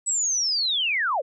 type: linear sweep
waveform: sine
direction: down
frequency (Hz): 7940 to 456.8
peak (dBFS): -21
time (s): 0.06-1.22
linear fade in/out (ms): 20
effects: none